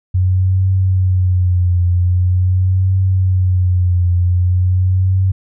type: tone with vibrato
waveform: sine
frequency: 91.5 Hz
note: F#2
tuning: 19 cents flat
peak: -10 dBFS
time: 0.14-5.32 s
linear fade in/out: 10 ms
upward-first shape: triangle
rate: 0.44 Hz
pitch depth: 63 cents each way
effects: none